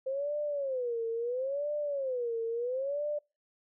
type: tone with vibrato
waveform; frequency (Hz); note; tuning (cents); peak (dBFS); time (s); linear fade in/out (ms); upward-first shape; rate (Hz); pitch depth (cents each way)
sine; 520; C5; -11; -30; 0.06-3.19; 10; sine; 0.74; 230
effects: noise-tail reverb RT60 0.3 s tail -26 dB re dry